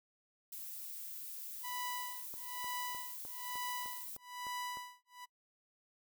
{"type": "noise", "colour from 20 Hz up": "violet", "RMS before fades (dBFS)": -46, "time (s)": [0.52, 4.17], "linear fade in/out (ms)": 5}
{"type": "tone with tremolo", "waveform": "sawtooth", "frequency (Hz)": 987.8, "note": "B5", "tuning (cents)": 0, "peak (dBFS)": -35, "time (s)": [1.63, 5.26], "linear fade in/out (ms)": 20, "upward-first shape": "sine", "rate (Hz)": 1.1, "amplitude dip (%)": 100}
{"type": "click train", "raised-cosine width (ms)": 1, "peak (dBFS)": -39, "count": 9, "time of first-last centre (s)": [2.34, 4.772], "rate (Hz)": 3.29}
{"effects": ["noise-tail reverb RT60 0.1 s tail -24 dB re dry"]}